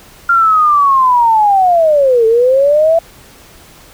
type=linear two-way sweep; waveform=sine; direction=down then up; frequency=1396.9 to 440 to 672 Hz; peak=-6 dBFS; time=0.29-2.99 s; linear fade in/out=5 ms; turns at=2.26 s; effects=pink hiss -40 dBFS RMS until 3.93 s